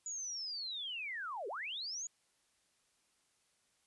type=linear two-way sweep; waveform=sine; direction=down then up; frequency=6920 to 371.5 to 6920 Hz; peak=-39 dBFS; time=0.06-2.07 s; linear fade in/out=2 ms; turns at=1.48 s; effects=white hiss -75 dBFS RMS until 3.86 s + resampled to 24000 Hz